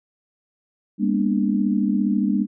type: tone cluster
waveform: sine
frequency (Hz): 202.2 / 236.9 / 254.4 / 296.7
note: G#3 / A#3 / C4 / D4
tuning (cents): -46 / +28 / -48 / +18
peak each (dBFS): -20 / -24 / -28 / -24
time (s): 0.98-2.47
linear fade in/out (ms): 50
effects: none